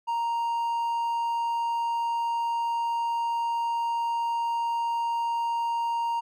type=tone; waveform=triangle; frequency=932.3 Hz; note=A#5; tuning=in tune; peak=-23 dBFS; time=0.07-6.21 s; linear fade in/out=20 ms; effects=none